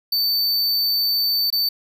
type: tone with dropouts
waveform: square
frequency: 4553 Hz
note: C#8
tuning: 45 cents sharp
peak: -18 dBFS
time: 0.12-1.69 s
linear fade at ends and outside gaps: 5 ms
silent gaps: 1.503-1.525 s
effects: none